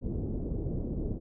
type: low-pass noise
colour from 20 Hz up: pink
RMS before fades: -33 dBFS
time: 0.01-1.2 s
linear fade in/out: 50 ms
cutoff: 430 Hz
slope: 24 dB/octave
effects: none